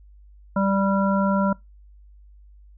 harmonic tone, 196 Hz, G3, in tune, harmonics 1 / 3 / 5 / 7, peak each -20 / -25 / -27 / -28 dBFS, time 0.56-1.53 s, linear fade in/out 5 ms, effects noise-tail reverb RT60 0.2 s tail -24 dB re dry + added 50 Hz sine -46 dBFS peak until 2.77 s

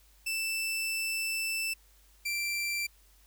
sawtooth tone pair in turn, 2654 / 2352 Hz, E7 / D7, +11 / +2 cents, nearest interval major second, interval 209 cents, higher first, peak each -27 dBFS, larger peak neither, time 0.26-1.74 / 2.25-2.87 s, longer first, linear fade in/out 10 ms, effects added 50 Hz sine -60 dBFS peak until 3.26 s + white hiss -64 dBFS RMS until 3.26 s

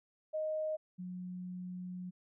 sine tone pair in turn, 622.3 / 181.2 Hz, D#5 / F#3, 0 / -36 cents, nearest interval octave + major sixth, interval 2136 cents, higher first, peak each -33 / -40 dBFS, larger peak first, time 0.33-0.77 / 0.98-2.11 s, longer second, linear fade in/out 20 ms, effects none

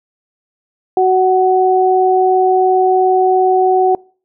sine tone pair together, 373.1 / 746.2 Hz, F#4 / F#5, +14 / +14 cents, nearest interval octave, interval 1200 cents, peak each -11 dBFS, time 0.97-3.95 s, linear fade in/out 2 ms, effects noise-tail reverb RT60 0.4 s tail -25 dB re dry

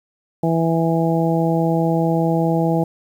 harmonic tone, 164.81 Hz, E3, in tune, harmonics 1 / 2 / 3 / 4 / 5, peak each -18 / -21 / -23 / -24 / -25 dBFS, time 0.43-2.84 s, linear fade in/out 5 ms, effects 8-bit

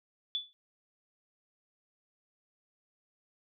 sine tone with exponential decay, 3463 Hz, A7, 28 cents flat, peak -27 dBFS, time 0.35-0.53 s, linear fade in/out 0 ms, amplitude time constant 37 ms, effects none

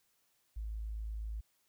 sine tone, 54 Hz, A1, 32 cents flat, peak -37 dBFS, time 0.56-1.41 s, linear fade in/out 10 ms, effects white hiss -75 dBFS RMS until 1.68 s

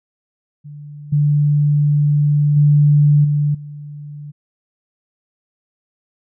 sine tone with level steps, 146.83 Hz, D3, in tune, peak -31 / -11 / -8 / -13 / -29 dBFS, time 0.64-4.32 s, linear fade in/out 20 ms, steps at 1.12 / 2.56 / 3.24 / 3.54 s, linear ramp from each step 10 ms, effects none

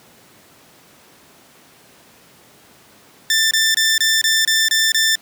15% pulse tone bursts, 1778 Hz, A6, 18 cents sharp, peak -7 dBFS, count 8, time 3.3-5.155 s, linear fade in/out 2 ms, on 210 ms, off 25 ms, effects pink hiss -48 dBFS RMS until 5.21 s + high-pass 150 Hz 12 dB/octave

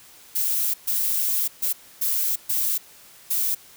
violet noise bursts at uneven times, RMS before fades -23 dBFS, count 6, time 0.35-0.74 / 0.87-1.48 / 1.62-1.73 / 2.01-2.36 / 2.49-2.78 / 3.3-3.55 s, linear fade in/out 10 ms, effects white hiss -49 dBFS RMS until 3.76 s

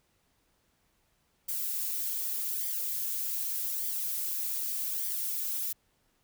violet noise with flanger, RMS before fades -33 dBFS, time 1.48-5.73 s, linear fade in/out 10 ms, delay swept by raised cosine 0.73 to 4.13 ms, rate 0.84 Hz, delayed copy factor -0.65, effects pink hiss -72 dBFS RMS until 6.23 s

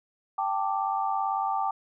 sine chord, G suspended second, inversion none, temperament just, 784 / 882 / 1176 Hz, G5 / A5 / D6, 0 / +4 / +2 cents, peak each -28 / -30 / -31 dBFS, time 0.38-1.71 s, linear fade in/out 5 ms, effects none

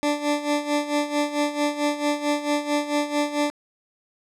20% pulse tone with tremolo, 293.4 Hz, D4, 2 cents flat, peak -14 dBFS, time 0.03-3.5 s, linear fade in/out 0 ms, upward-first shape sine, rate 4.5 Hz, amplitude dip 75%, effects low-pass 9000 Hz 12 dB/octave

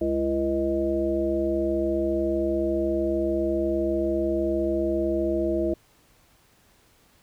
harmonic tone with a mistuned harmonic, 69.3 Hz, C#2, in tune, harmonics 1 / 3 / 5 / 7 / 9, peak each -33 / -33 / -24 / -33 / -28 dBFS, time 0.01-5.74 s, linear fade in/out 5 ms, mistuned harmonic 5, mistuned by -39 cents, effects pink hiss -60 dBFS RMS until 7.22 s

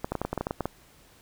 clicks, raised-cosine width 1 ms, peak -14 dBFS, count 12, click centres 0.045 / 0.12 / 0.153 / 0.216 / 0.25 / 0.33 / 0.377 / 0.41 / 0.469 / 0.509 / 0.607 / 0.656 s, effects pink hiss -57 dBFS RMS until 1.21 s

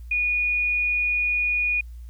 sine tone, 2455 Hz, D#7, 24 cents flat, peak -20 dBFS, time 0.11-1.81 s, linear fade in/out 5 ms, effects added 59 Hz sine -36 dBFS peak until 2.09 s + white hiss -64 dBFS RMS until 2.09 s

